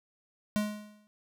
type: tone with exponential decay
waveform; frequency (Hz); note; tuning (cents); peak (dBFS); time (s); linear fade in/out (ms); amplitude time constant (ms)
square; 210; G#3; +19; -25; 0.56-1.07; 0; 110
effects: none